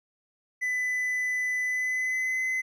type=tone with pitch glide; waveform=triangle; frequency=2000 to 2037 Hz; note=B6 to C7; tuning=+21 to -47 cents; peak=-24 dBFS; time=0.61-2.62 s; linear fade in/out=20 ms; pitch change=+32 cents; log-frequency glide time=1.64-2.42 s; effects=none